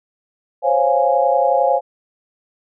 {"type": "chord", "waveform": "sine", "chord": "Db major seventh", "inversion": "third", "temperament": "equal", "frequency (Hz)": [523.3, 554.4, 698.5, 830.6], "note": ["C5", "Db5", "F5", "Ab5"], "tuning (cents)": [0, 0, 0, 0], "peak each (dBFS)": -18, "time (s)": [0.62, 1.81], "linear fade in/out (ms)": 50, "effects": []}